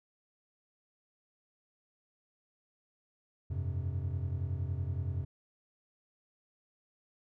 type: chord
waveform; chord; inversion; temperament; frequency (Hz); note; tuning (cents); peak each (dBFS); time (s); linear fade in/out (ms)
triangle; F suspended second; none; equal; 87.31 / 98 / 130.81; F2 / G2 / C3; 0 / 0 / 0; -33 / -36 / -36; 3.5-5.25; 10
effects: none